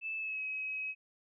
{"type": "tone with pitch glide", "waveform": "sine", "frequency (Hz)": [2628, 2549], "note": ["E7", "D#7"], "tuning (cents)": [-6, 41], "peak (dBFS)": -35, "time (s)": [0.01, 0.95], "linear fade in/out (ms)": 50, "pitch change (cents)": -53, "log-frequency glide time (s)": [0.16, 0.42], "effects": []}